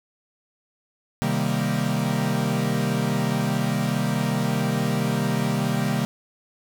45% pulse chord, C minor seventh, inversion none, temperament equal, 130.81 / 155.56 / 196 / 233.1 Hz, C3 / Eb3 / G3 / Bb3, 0 / 0 / 0 / 0 cents, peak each -27 dBFS, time 1.22-6.05 s, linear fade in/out 0 ms, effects none

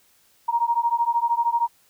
sine beating tone pair, 932.3 / 945.3 Hz, A#5 / A#5, 0 / +24 cents, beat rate 13 Hz, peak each -22 dBFS, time 0.48-1.68 s, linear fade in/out 10 ms, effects white hiss -60 dBFS RMS until 1.89 s

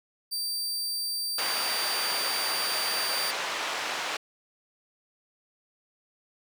sawtooth tone, 4670 Hz, D8, 11 cents flat, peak -26 dBFS, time 0.31-3.32 s, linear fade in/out 20 ms
pink band-pass noise, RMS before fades -32 dBFS, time 1.38-4.17 s, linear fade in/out 5 ms, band 740 to 4800 Hz, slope 12 dB/octave
effects none

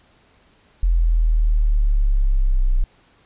sine exponential sweep, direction down, 43.02 to 30.8 Hz, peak -13 dBFS, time 0.83-2.84 s, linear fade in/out 0 ms, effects pink hiss -56 dBFS RMS until 3.25 s + resampled to 8000 Hz

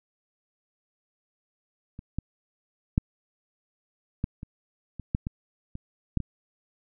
clicks, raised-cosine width 5 ms, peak -27 / -16 / -8 / -14 / -25 / -24 / -12 / -18 / -24 / -11 / -19 dBFS, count 11, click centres 1.991 / 2.186 / 2.979 / 4.241 / 4.431 / 4.997 / 5.149 / 5.269 / 5.754 / 6.173 / 6.203 s, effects none

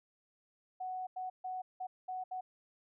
sine tone bursts at uneven times, 742 Hz, F#5, 5 cents sharp, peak -37 dBFS, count 6, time 0.8-1.07 / 1.16-1.3 / 1.44-1.62 / 1.8-1.87 / 2.08-2.24 / 2.31-2.41 s, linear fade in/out 10 ms, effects none

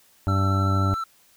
harmonic tone, 97 Hz, G2, 18 cents flat, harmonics 1 / 2 / 3 / 4 / 6 / 7 / 8 / 9, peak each -20 / -30 / -30 / -37 / -36 / -38 / -43 / -40 dBFS, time 0.27-0.94 s, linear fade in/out 0 ms
triangle tone with vibrato, 1334 Hz, E6, 20 cents sharp, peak -24 dBFS, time 0.28-1.04 s, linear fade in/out 5 ms, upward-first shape sine, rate 13 Hz, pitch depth 13 cents each way
effects white hiss -58 dBFS RMS until 1.36 s

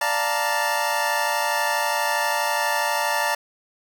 25% pulse chord, Bb major seventh, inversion first, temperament equal, 587.3 / 698.5 / 880 / 932.3 Hz, D5 / F5 / A5 / Bb5, 0 / 0 / 0 / 0 cents, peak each -24 / -26 / -21 / -22 dBFS, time 0.01-3.35 s, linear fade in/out 5 ms, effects none

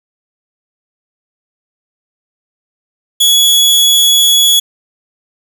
sawtooth tone, 3376 Hz, G#7, 28 cents sharp, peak -3 dBFS, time 3.2-4.6 s, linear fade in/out 10 ms, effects none

